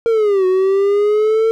triangle linear two-way sweep, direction down then up, 466.2 to 368.4 to 451.6 Hz, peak -9 dBFS, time 0.06-1.51 s, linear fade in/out 0 ms, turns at 0.46 s, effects none

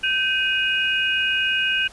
sine tone cluster, 1550 / 2499 / 2873 Hz, G6 / D#7 / F7, -20 / +7 / +48 cents, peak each -23 dBFS, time 0.03-1.88 s, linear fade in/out 10 ms, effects pink hiss -46 dBFS RMS until 1.92 s + resampled to 24000 Hz

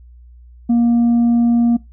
sine tone with tanh clipping, 236 Hz, A#3, 22 cents sharp, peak -11 dBFS, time 0.69-1.77 s, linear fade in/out 10 ms, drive 2 dB, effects noise-tail reverb RT60 0.2 s tail -20 dB re dry + added 60 Hz sine -39 dBFS peak until 1.92 s

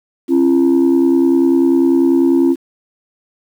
sine tone pair together, 269.7 / 339.8 Hz, C#4 / F4, -47 / -47 cents, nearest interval major third, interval 400 cents, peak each -10 dBFS, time 0.28-2.56 s, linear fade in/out 50 ms, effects tanh soft clip ceiling -5 dBFS + 7-bit

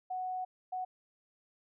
sine tone bursts at uneven times, 740 Hz, F#5, in tune, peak -34 dBFS, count 2, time 0.1-0.45 / 0.72-0.85 s, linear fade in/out 10 ms, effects none

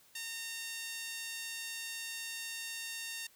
5% pulse tone with high-pass filter, 916 Hz, A#5, 31 cents flat, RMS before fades -42 dBFS, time 0.15-3.27 s, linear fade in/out 5 ms, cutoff 2100 Hz, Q 1.9, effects white hiss -64 dBFS RMS until 3.35 s

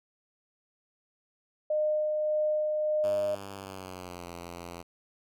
sine tone with tremolo, 610 Hz, D#5, 34 cents flat, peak -24 dBFS, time 1.7-3.35 s, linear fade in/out 5 ms, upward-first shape sine, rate 1.7 Hz, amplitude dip 25%
5% pulse tone with pitch glide, 98.7 to 86.42 Hz, G2 to F2, +12 to -18 cents, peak -29 dBFS, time 3.03-4.83 s, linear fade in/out 20 ms, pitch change -230 cents, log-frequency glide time 3.54-4.29 s
effects none

